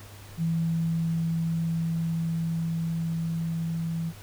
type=tone with level ramp; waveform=sine; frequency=164.81 Hz; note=E3; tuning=in tune; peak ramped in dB=-23 to -27 dBFS; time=0.37-4.13 s; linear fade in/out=50 ms; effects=added 100 Hz sine -45 dBFS peak until 4.22 s + pink hiss -49 dBFS RMS until 4.22 s